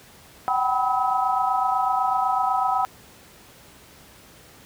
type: tone cluster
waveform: sine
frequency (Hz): 753 / 781 / 986 / 1283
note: F#5 / G5 / B5 / E6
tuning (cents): +30 / -7 / -3 / -47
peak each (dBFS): -25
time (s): 0.48-2.85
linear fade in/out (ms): 0
effects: pink hiss -49 dBFS RMS until 4.65 s + high-pass 60 Hz 12 dB/octave